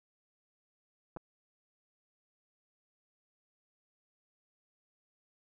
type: clicks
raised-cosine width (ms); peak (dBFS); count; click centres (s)
1; -29; 2; 1.164 / 1.17
effects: none